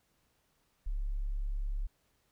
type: tone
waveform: sine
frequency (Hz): 35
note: C#1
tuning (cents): +18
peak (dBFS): -31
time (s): 0.86-1.87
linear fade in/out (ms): 10
effects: pink hiss -74 dBFS RMS until 2.31 s